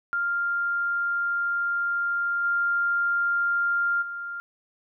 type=tone with level steps; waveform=sine; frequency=1396.9 Hz; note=F6; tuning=in tune; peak=-23 / -21 / -31 dBFS; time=0.13-4.4 s; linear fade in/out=0 ms; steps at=2.43 / 4.01 s; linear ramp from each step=20 ms; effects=none